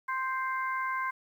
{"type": "harmonic tone", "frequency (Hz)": 523.3, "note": "C5", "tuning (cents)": 0, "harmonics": [2, 3, 4], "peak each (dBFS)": [-31, -35, -38], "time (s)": [0.08, 1.11], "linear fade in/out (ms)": 10, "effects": ["10-bit"]}